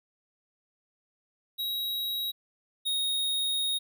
square tone pair in turn, 3835 / 3737 Hz, A#7 / A#7, +48 / +4 cents, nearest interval unison, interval 44 cents, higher first, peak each -30 / -27 dBFS, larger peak second, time 1.58-2.32 / 2.85-3.79 s, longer second, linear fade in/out 20 ms, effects none

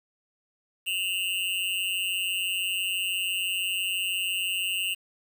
square tone with amplitude modulation, 2793 Hz, F7, 1 cent flat, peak -23 dBFS, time 0.86-4.95 s, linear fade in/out 20 ms, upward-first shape sine, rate 186 Hz, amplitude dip 90%, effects 9-bit

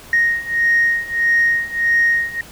sine beating tone pair, 1864.7 / 1866.3 Hz, A#6 / A#6, 0 / +2 cents, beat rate 1.6 Hz, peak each -17 / -15 dBFS, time 0.13-2.41 s, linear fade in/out 2 ms, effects tanh soft clip ceiling -7 dBFS + pink hiss -40 dBFS RMS until 2.51 s

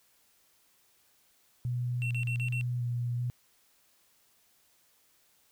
sine tone with vibrato, 121.7 Hz, B2, 25 cents flat, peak -29 dBFS, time 1.65-3.3 s, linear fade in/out 0 ms, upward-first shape square, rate 1.3 Hz, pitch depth 14 cents each way
triangle tone bursts, 2714 Hz, E7, 50 cents sharp, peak -33 dBFS, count 5, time 2.02-2.611 s, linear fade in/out 0 ms, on 87 ms, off 39 ms
effects white hiss -67 dBFS RMS until 5.51 s

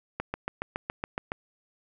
click train, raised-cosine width 0.5 ms, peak -15 dBFS, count 9, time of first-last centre 0.2-1.319 s, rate 7.15 Hz, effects none

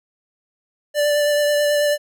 square tone with vibrato, 587.3 Hz, D5, in tune, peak -16 dBFS, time 0.94-1.98 s, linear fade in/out 50 ms, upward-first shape sine, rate 9.2 Hz, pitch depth 14 cents each way, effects none

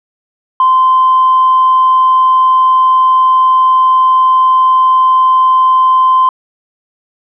sine tone, 1036 Hz, C6, 17 cents flat, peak -4 dBFS, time 0.6-6.29 s, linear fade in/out 2 ms, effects tanh soft clip ceiling -1 dBFS

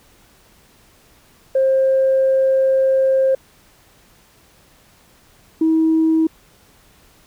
sine tone pair in turn, 531 / 320.7 Hz, C5 / E4, +25 / -48 cents, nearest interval major sixth, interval 873 cents, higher first, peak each -11 dBFS, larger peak neither, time 1.55-3.35 / 5.61-6.27 s, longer first, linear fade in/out 5 ms, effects tanh soft clip ceiling -8 dBFS + pink hiss -52 dBFS RMS until 7.26 s

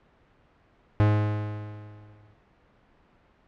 45% pulse tone with exponential decay, 105.2 Hz, G#2, 23 cents sharp, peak -16 dBFS, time 1-2.34 s, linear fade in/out 0 ms, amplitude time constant 290 ms, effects pink hiss -61 dBFS RMS until 3.47 s + low-pass 2000 Hz 12 dB/octave

